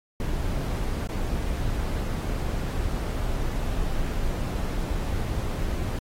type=noise with dropouts; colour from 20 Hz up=brown; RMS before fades=-27 dBFS; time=0.2-5.99 s; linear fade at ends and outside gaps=2 ms; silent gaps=1.074-1.089 s; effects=AAC 48 kbps